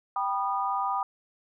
sine chord, G augmented, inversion none, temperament just, 784 / 980 / 1225 Hz, G5 / B5 / D#6, 0 / -14 / -27 cents, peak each -30 dBFS, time 0.16-1.03 s, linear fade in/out 2 ms, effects none

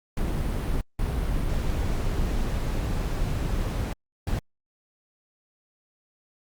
brown noise bursts at uneven times, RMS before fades -26 dBFS, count 3, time 0.17-0.81 / 0.99-3.93 / 4.27-4.39 s, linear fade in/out 2 ms, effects Opus 48 kbps

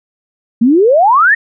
sine exponential sweep, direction up, 218.7 to 1901 Hz, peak -5 dBFS, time 0.61-1.35 s, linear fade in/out 10 ms, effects none

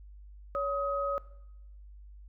sine tone pair together, 562.6 / 1263 Hz, C#5 / D#6, +26 / +26 cents, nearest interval octave + major second, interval 1400 cents, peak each -31 / -32 dBFS, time 0.55-1.18 s, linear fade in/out 0 ms, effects noise-tail reverb RT60 0.8 s tail -18 dB re dry + added 50 Hz sine -47 dBFS peak until 2.28 s

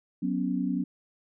sine chord, F# suspended fourth, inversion none, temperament just, 185 / 246.7 / 277.5 Hz, F#3 / B3 / C#4, 0 / -2 / +2 cents, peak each -30 dBFS, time 0.22-0.84 s, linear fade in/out 10 ms, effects none

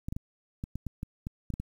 clicks, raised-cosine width 5 ms, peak -22 dBFS, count 11, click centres 0.085 / 0.125 / 0.165 / 0.639 / 0.756 / 0.867 / 1.031 / 1.269 / 1.503 / 1.539 / 1.6 s, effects 9-bit

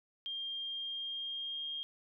sine tone with pitch glide, 3203 to 3225 Hz, G7 to G7, +37 to +48 cents, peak -37 dBFS, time 0.26-1.83 s, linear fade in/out 0 ms, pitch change +11 cents, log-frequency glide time 0.54-1.6 s, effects none

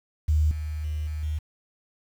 sine tone with level steps, 76.6 Hz, D#2, 27 cents flat, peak -18 / -28 / -26 / -28 / -25 dBFS, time 0.28-1.39 s, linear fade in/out 10 ms, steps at 0.51 / 0.84 / 1.07 / 1.23 s, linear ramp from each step 2 ms, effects 8-bit

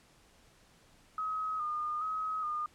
sine tone with vibrato, 1244.5 Hz, D#6, in tune, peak -32 dBFS, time 1.18-2.66 s, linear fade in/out 2 ms, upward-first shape square, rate 1.2 Hz, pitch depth 37 cents each way, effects pink hiss -63 dBFS RMS until 2.74 s + low-pass 10000 Hz 12 dB/octave

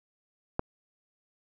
click, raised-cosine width 1 ms, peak -13 dBFS, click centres 0.594 s, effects none

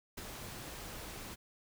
pink noise with ADSR envelope, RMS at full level -42 dBFS, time 0.17-1.36 s, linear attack 10 ms, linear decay 23 ms, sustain -4 dB, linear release 26 ms, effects none

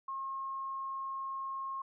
sine tone, 1077 Hz, C6, 50 cents sharp, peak -36 dBFS, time 0.08-1.82 s, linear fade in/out 5 ms, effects none

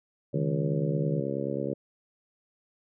harmonic tone, 69.3 Hz, C#2, in tune, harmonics 2 / 3 / 4 / 5 / 6 / 7 / 8, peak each -36 / -36 / -36 / -36 / -36 / -36 / -36 dBFS, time 0.33-1.74 s, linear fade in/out 10 ms
sine tone, 155.5 Hz, D#3, 1 cent flat, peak -27 dBFS, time 0.34-1.21 s, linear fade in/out 20 ms
effects none

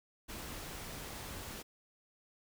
pink noise, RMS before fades -45 dBFS, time 0.28-1.63 s, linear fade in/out 20 ms, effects none

